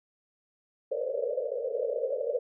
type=band-pass noise; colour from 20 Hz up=white; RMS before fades=-31 dBFS; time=0.91-2.39 s; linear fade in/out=10 ms; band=450 to 580 Hz; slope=96 dB/octave; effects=none

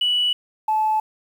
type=tone pair in turn; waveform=sine; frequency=2950 / 866.5 Hz; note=F#7 / A5; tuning=-6 / -27 cents; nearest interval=octave + major sixth; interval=2121 cents; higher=first; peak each=-16 dBFS; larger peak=neither; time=0.01-0.33 / 0.68-1 s; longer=neither; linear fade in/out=5 ms; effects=tanh soft clip ceiling -12 dBFS + 8-bit

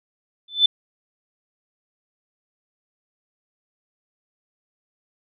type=tone with exponential growth; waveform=sine; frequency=3520 Hz; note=A7; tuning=in tune; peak=-8 dBFS; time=0.48-0.66 s; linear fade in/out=5 ms; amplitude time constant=39 ms; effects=none

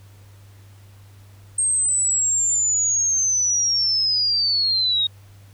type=linear sweep; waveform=sine; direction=down; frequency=8500 to 3729 Hz; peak=-17 dBFS; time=1.58-5.07 s; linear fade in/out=5 ms; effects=added 99 Hz sine -44 dBFS peak until 5.53 s + pink hiss -55 dBFS RMS until 5.53 s

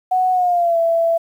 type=tone with pitch glide; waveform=sine; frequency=740 to 666.9 Hz; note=F#5 to E5; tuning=0 to +20 cents; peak=-13 dBFS; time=0.11-1.18 s; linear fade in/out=10 ms; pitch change=-180 cents; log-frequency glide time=0.32-0.78 s; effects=8-bit

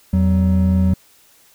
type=tone pair together; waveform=triangle; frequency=84.3 / 187.72 Hz; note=E2 / F#3; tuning=+39 / +25 cents; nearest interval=octave + major second; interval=1386 cents; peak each=-13 / -13 dBFS; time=0.13-0.94 s; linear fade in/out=5 ms; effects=white hiss -52 dBFS RMS until 1.54 s

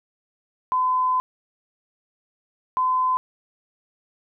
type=tone pair in turn; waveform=sine; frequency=1017 / 1021.1 Hz; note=C6 / C6; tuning=-50 / -43 cents; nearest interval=unison; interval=7 cents; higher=second; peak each=-18 dBFS; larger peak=neither; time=0.72-1.2 / 2.77-3.17 s; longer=first; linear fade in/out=0 ms; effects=none

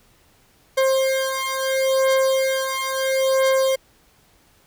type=beating tone pair; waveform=40% pulse; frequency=530 / 530.74 Hz; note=C5 / C5; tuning=+22 / +25 cents; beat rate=0.74 Hz; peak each=-20 dBFS; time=0.77-3.76 s; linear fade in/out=10 ms; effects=pink hiss -57 dBFS RMS until 4.66 s

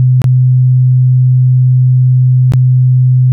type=tone with dropouts; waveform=sine; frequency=127.3 Hz; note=C3; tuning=47 cents flat; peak=-4 dBFS; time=0-3.32 s; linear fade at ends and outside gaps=0 ms; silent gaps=0.218-0.242 / 2.521-2.536 s; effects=none

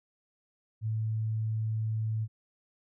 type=tone; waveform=sine; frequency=110 Hz; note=A2; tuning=in tune; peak=-28 dBFS; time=0.81-2.28 s; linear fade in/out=50 ms; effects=none

